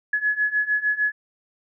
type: beating tone pair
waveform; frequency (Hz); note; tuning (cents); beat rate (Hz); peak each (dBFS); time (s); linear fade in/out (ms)
sine; 1693 / 1699.6; G#6 / G#6; +33 / +40; 6.6; -24 / -22; 0.13-1.12; 5
effects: none